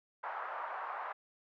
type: band-pass noise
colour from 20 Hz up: white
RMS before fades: -41 dBFS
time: 0.23-1.13 s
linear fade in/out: 10 ms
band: 710 to 1300 Hz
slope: 24 dB/octave
effects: none